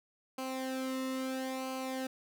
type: tone with flanger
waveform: sawtooth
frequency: 261.6 Hz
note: C4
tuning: in tune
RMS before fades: -37 dBFS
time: 0.38-2.07 s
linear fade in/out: 5 ms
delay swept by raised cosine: 0.55 to 1.28 ms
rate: 0.75 Hz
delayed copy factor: -0.7
effects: none